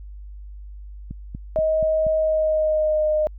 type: click train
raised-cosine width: 5 ms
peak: -20 dBFS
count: 5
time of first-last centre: 1.11-2.067 s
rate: 4.18 Hz
type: tone with pitch glide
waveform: sine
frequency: 630 to 613.5 Hz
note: D#5 to D#5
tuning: +21 to -25 cents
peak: -17 dBFS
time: 1.56-3.27 s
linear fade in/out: 0 ms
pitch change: -46 cents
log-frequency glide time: 2.17-3.07 s
effects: added 50 Hz sine -35 dBFS peak until 3.38 s